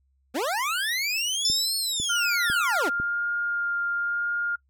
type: linear two-way sweep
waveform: 25% pulse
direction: up then down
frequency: 220 to 4368 to 220 Hz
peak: -21 dBFS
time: 0.34-2.9 s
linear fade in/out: 20 ms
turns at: 1.77 s
type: tone with exponential decay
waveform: triangle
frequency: 5274 Hz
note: E8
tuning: in tune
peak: -19 dBFS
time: 1.45-2.56 s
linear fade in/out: 1 ms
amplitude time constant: 240 ms
type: click train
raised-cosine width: 3 ms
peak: -22 dBFS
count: 4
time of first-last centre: 1.5-3 s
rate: 2 Hz
type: tone with vibrato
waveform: sine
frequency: 1408 Hz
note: F6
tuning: 14 cents sharp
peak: -24 dBFS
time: 2.09-4.56 s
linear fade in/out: 10 ms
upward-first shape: sine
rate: 1 Hz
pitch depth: 9 cents each way
effects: noise-tail reverb RT60 0.1 s tail -25 dB re dry + added 67 Hz sine -64 dBFS peak until 4.69 s